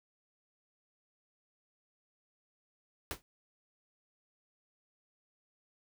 pink noise with exponential decay, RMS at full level -34 dBFS, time 3.11-3.22 s, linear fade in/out 0 ms, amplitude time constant 22 ms, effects none

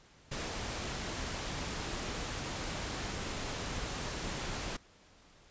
pink noise, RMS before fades -38 dBFS, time 0.31-4.77 s, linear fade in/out 10 ms, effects pink hiss -61 dBFS RMS until 5.5 s + resampled to 16000 Hz

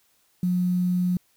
sine tone with quantisation, 180 Hz, F#3, 47 cents flat, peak -20 dBFS, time 0.43-1.17 s, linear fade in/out 2 ms, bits 8, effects white hiss -65 dBFS RMS until 1.36 s

